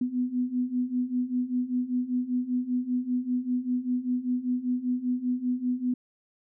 sine beating tone pair, 246.2 / 251.3 Hz, B3 / B3, -5 / +30 cents, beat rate 5.1 Hz, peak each -30 / -27 dBFS, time 0.01-5.94 s, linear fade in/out 5 ms, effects none

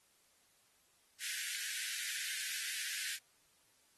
pink high-pass noise, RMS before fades -41 dBFS, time 1.19-3.19 s, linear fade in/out 50 ms, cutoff 1500 Hz, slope 96 dB/octave, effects white hiss -71 dBFS RMS until 3.97 s + AAC 32 kbps

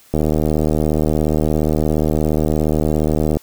click train, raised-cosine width 2 ms, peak -4 dBFS, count 250, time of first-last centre 0.14-3.37 s, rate 77.1 Hz, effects white hiss -49 dBFS RMS until 3.42 s

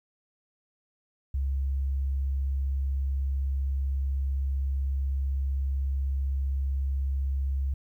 sine tone, 67.9 Hz, C#2, 35 cents flat, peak -25 dBFS, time 1.34-7.74 s, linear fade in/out 5 ms, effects 11-bit

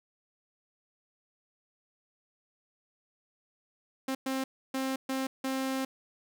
sawtooth tone bursts at uneven times, 265.1 Hz, C4, 23 cents sharp, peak -26 dBFS, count 5, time 4.08-4.15 / 4.26-4.44 / 4.74-4.96 / 5.09-5.27 / 5.44-5.85 s, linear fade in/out 5 ms, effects none

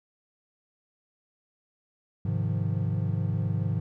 triangle chord, F minor seventh, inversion first, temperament equal, 103.83 / 130.81 / 155.56 / 174.61 Hz, Ab2 / C3 / Eb3 / F3, 0 / 0 / 0 / 0 cents, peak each -26 / -30 / -30 / -31 dBFS, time 2.25-3.8 s, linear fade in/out 5 ms, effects none

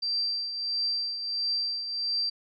sine tone with tremolo, 4699 Hz, D8, in tune, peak -24 dBFS, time 0.02-2.3 s, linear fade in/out 10 ms, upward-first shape triangle, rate 1.5 Hz, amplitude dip 60%, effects MP3 96 kbps

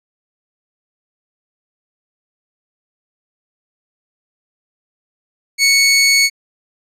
20% pulse tone, 2217 Hz, C#7, in tune, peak -4 dBFS, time 5.58-6.3 s, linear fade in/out 50 ms, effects resampled to 32000 Hz

